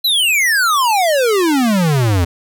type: exponential sweep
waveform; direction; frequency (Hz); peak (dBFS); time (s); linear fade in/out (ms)
square; down; 4129 to 82.41; -12; 0.04-2.25; 10
effects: none